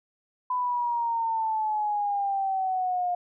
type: exponential sweep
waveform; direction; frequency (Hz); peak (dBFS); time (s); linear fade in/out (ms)
sine; down; 1005 to 708; -24; 0.5-3.15; 5
effects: none